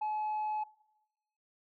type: tone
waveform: sine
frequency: 854 Hz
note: G#5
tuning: 48 cents sharp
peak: -29 dBFS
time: 0.01-0.64 s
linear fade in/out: 10 ms
effects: noise-tail reverb RT60 0.9 s tail -22 dB re dry + tanh soft clip ceiling -30 dBFS